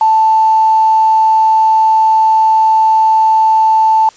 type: tone with quantisation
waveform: sine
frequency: 880 Hz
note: A5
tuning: in tune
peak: -6 dBFS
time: 0.01-4.09 s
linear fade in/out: 2 ms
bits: 5
effects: white hiss -42 dBFS RMS until 4.16 s + resampled to 16000 Hz